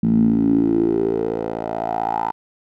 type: tone with band-pass filter sweep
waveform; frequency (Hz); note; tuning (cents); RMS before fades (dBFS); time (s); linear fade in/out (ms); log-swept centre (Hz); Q
10% pulse; 55.9; A1; +28; -19; 0.03-2.32; 5; 200 to 930; 6.8
effects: none